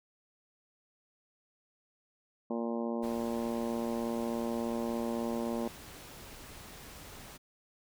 harmonic tone, 116.54 Hz, A#2, in tune, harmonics 2 / 3 / 4 / 5 / 6 / 7 / 8 / 9, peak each -34 / -39 / -40 / -40 / -48 / -46 / -48 / -49 dBFS, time 2.5-5.68 s, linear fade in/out 5 ms
pink noise, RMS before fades -49 dBFS, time 3.02-7.38 s, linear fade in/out 20 ms
effects none

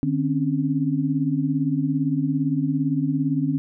sine tone cluster, 151.3 / 261.7 / 279.3 Hz, D#3 / C4 / C#4, -48 / 0 / +13 cents, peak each -24 dBFS, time 0.03-3.58 s, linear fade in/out 0 ms, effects none

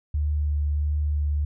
sine tone with vibrato, 74 Hz, D2, 14 cents sharp, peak -21 dBFS, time 0.14-1.45 s, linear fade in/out 5 ms, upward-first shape sine, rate 1.5 Hz, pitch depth 13 cents each way, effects none

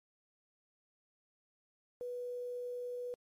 sine tone with quantisation, 490.8 Hz, B4, 11 cents flat, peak -38 dBFS, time 2.01-3.14 s, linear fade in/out 0 ms, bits 11, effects MP3 64 kbps

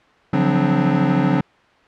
square tone cluster, 142.6 / 173.3 / 186.2 / 259.2 / 296.1 Hz, C#3 / F3 / F#3 / C4 / D4, +49 / -13 / +11 / -16 / +14 cents, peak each -22 dBFS, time 0.33-1.41 s, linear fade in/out 5 ms, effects white hiss -52 dBFS RMS until 1.87 s + low-pass 2000 Hz 12 dB/octave

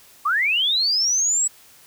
sine linear sweep, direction up, 1100 to 7902 Hz, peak -17 dBFS, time 0.25-1.48 s, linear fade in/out 10 ms, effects white hiss -50 dBFS RMS until 1.86 s

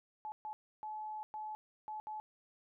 sine tone bursts at uneven times, 858 Hz, A5, 44 cents flat, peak -40 dBFS, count 6, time 0.25-0.32 / 0.45-0.53 / 0.83-1.23 / 1.34-1.55 / 1.88-2 / 2.07-2.2 s, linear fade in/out 0 ms, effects none

